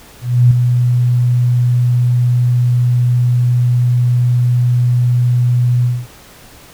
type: tone with ADSR envelope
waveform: sine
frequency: 122.6 Hz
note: B2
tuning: 12 cents flat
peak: -3 dBFS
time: 0.21-6.07 s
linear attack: 300 ms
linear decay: 4 ms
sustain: -6 dB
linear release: 230 ms
effects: pink hiss -40 dBFS RMS until 6.73 s